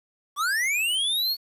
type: linear sweep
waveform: square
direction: up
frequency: 1102 to 4441 Hz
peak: -23 dBFS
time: 0.36-1.37 s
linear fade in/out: 50 ms
effects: resampled to 32000 Hz + 9-bit